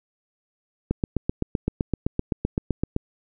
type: click train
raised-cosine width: 3 ms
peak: -9 dBFS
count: 17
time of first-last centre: 0.91-2.964 s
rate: 7.79 Hz
effects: none